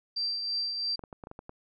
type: tone with tremolo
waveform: sine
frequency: 4699 Hz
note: D8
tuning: in tune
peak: -27 dBFS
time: 0.16-0.96 s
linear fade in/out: 10 ms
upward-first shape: triangle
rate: 3 Hz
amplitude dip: 45%
type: clicks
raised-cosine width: 1 ms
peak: -28 dBFS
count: 8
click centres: 0.993 / 1.038 / 1.128 / 1.238 / 1.271 / 1.314 / 1.391 / 1.494 s
effects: none